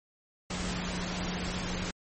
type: tone in noise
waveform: sine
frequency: 180.1 Hz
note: F#3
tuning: 46 cents flat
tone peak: -36 dBFS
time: 0.5-1.91 s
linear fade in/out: 5 ms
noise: pink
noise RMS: -35 dBFS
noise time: 0.5-1.91 s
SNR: -4 dB
effects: MP3 32 kbps